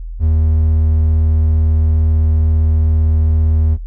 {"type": "tone", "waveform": "triangle", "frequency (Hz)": 78.8, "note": "D#2", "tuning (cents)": 23, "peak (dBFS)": -8, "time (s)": [0.19, 3.78], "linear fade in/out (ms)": 50, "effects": ["noise-tail reverb RT60 0.1 s tail -21 dB re dry", "added 41 Hz sine -23 dBFS peak until 3.86 s"]}